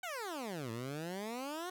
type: exponential two-way sweep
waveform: 15% pulse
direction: down then up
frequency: 766 to 110 to 373.1 Hz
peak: -33 dBFS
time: 0.03-1.7 s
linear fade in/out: 5 ms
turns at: 0.71 s
effects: none